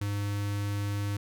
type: tone with notch filter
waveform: square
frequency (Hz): 101.7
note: G#2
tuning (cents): -36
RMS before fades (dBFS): -31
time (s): 0.01-1.17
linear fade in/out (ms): 5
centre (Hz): 640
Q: 1.5
effects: none